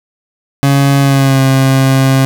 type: tone with pitch glide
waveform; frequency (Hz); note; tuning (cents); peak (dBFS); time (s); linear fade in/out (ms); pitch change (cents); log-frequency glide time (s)
30% pulse; 139.2 to 133.76; C#3 to C3; +8 to +39; -4; 0.63-2.25; 0; -69; 0.99-1.41
effects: none